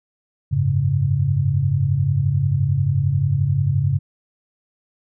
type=chord; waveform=sine; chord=F# suspended second; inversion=none; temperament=equal; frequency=92.5 / 103.83 / 138.59 Hz; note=F#2 / G#2 / C#3; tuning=0 / 0 / 0 cents; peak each=-23 / -21 / -18 dBFS; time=0.51-3.99 s; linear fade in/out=20 ms; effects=none